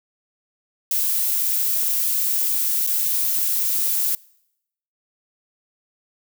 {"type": "noise with dropouts", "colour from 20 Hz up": "violet", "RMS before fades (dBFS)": -21, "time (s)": [0.91, 4.15], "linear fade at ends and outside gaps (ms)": 2, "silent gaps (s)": [2.866, 2.872], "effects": ["noise-tail reverb RT60 0.8 s tail -24 dB re dry"]}